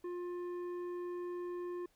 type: tone with tanh clipping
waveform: triangle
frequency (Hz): 353.5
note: F4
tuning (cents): +21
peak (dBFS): -40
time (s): 0.04-1.86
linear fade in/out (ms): 5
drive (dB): 13
effects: pink hiss -73 dBFS RMS until 1.95 s